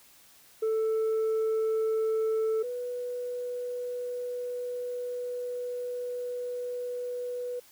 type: tone pair in turn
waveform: sine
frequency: 441.2 / 491.9 Hz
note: A4 / B4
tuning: +5 / -7 cents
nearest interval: major second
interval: 188 cents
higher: second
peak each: -22 / -31 dBFS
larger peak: first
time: 0.62-2.63 / 2.63-7.6 s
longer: second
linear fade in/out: 10 ms
effects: tanh soft clip ceiling -24 dBFS + white hiss -57 dBFS RMS until 7.71 s